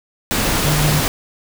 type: tone in noise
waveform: sine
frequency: 150.2 Hz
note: D3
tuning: 39 cents sharp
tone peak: -15 dBFS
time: 0.65-1 s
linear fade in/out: 0 ms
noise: pink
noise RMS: -18 dBFS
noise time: 0.31-1.08 s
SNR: 0 dB
effects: none